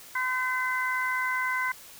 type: harmonic tone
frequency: 510 Hz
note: C5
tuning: 44 cents flat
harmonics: 2 / 3 / 4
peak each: -30 / -30 / -30 dBFS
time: 0.15-1.72 s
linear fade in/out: 5 ms
effects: white hiss -48 dBFS RMS until 1.99 s